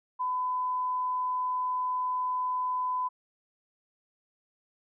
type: tone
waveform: sine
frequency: 1006 Hz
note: B5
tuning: 32 cents sharp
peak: -27 dBFS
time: 0.19-3.09 s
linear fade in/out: 20 ms
effects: none